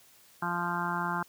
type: harmonic tone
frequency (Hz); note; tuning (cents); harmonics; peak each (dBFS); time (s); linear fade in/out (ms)
174; F3; -6; 1 / 2 / 4 / 5 / 6 / 7 / 8 / 9; -36 / -41 / -41 / -35 / -35 / -39 / -36 / -39; 0.42-1.23; 5
effects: white hiss -59 dBFS RMS until 1.28 s + high-pass 60 Hz 12 dB/octave